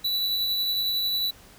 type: tone with tremolo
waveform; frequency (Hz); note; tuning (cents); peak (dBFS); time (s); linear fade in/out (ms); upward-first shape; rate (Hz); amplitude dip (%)
square; 3951; B7; 0; -23; 0.04-1.31; 10; triangle; 11; 25
effects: pink hiss -51 dBFS RMS until 1.58 s